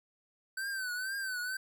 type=tone with vibrato; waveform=square; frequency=1532 Hz; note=G6; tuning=40 cents flat; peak=-35 dBFS; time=0.57-1.57 s; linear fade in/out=5 ms; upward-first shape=triangle; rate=2.1 Hz; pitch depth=100 cents each way; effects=none